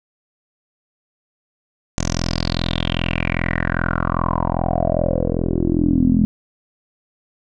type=tone with low-pass filter sweep; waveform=10% pulse; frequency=42.52 Hz; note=F1; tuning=46 cents flat; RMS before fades=-19 dBFS; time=1.98-6.25 s; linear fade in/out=0 ms; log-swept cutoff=6600 to 220 Hz; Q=6.9; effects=none